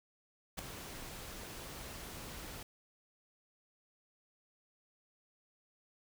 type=noise with ADSR envelope; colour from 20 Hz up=pink; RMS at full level=-37 dBFS; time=0.57-2.63 s; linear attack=21 ms; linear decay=3 ms; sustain=-10 dB; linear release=4 ms; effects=none